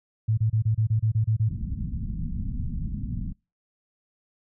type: tone bursts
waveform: sine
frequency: 110 Hz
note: A2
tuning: in tune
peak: -19 dBFS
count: 10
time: 0.28-1.492 s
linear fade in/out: 10 ms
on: 96 ms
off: 28 ms
type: low-pass noise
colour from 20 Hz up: pink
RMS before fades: -30 dBFS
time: 1.49-3.33 s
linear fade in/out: 20 ms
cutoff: 240 Hz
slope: 48 dB/octave
effects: noise-tail reverb RT60 0.3 s tail -26 dB re dry